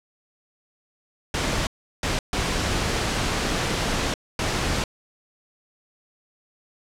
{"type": "noise bursts at uneven times", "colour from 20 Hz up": "pink", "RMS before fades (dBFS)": -24, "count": 4, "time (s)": [[1.34, 1.67], [2.03, 2.19], [2.33, 4.14], [4.39, 4.84]], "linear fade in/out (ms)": 2, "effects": ["low-pass 7000 Hz 12 dB/octave"]}